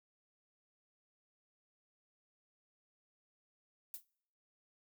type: noise with exponential decay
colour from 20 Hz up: violet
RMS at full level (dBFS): -40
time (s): 3.94-4.05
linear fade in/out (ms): 1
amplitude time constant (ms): 22
effects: noise-tail reverb RT60 0.7 s tail -26 dB re dry